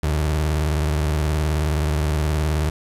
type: tone with vibrato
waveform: 30% pulse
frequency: 76 Hz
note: D#2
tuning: 40 cents flat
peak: -16 dBFS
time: 0.03-2.7 s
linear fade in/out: 5 ms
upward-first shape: sine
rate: 19 Hz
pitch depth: 110 cents each way
effects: resampled to 32000 Hz + 7-bit